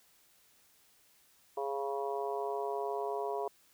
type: harmonic tone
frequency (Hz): 138.59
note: C#3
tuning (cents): 0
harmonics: 3 / 4 / 5 / 6 / 7 / 8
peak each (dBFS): -36 / -44 / -38 / -51 / -40 / -49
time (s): 1.57-3.48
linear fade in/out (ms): 5
effects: white hiss -66 dBFS RMS until 3.73 s